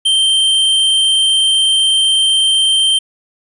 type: tone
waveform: square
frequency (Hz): 3136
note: G7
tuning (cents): 0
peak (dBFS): -10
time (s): 0.05-2.99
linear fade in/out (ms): 10
effects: resampled to 24000 Hz